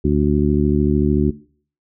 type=harmonic tone; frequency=73.42 Hz; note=D2; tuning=in tune; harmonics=1 / 2 / 3 / 4 / 5; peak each=-20 / -20 / -20 / -20 / -20 dBFS; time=0.04-1.31 s; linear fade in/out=10 ms; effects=noise-tail reverb RT60 0.5 s tail -20 dB re dry